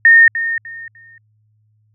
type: tone with echo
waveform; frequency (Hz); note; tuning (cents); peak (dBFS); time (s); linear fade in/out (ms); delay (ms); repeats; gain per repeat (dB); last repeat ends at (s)
sine; 1833; A#6; -30; -4; 0.05-0.28; 2; 300; 3; -12; 1.18
effects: added 107 Hz sine -55 dBFS peak until 1.94 s